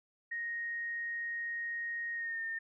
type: tone with pitch glide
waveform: sine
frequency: 1868 to 1819 Hz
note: A#6 to A#6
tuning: +3 to -43 cents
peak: -35 dBFS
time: 0.31-2.59 s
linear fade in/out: 10 ms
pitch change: -46 cents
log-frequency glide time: 2.14-2.43 s
effects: none